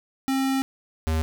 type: tone pair in turn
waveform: square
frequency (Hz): 267.5 / 79.76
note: C4 / D#2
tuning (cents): +38 / +43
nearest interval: octave + major sixth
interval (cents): 2095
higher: first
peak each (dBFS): -22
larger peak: neither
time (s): 0.28-0.62 / 1.07-1.22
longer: first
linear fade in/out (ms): 0
effects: none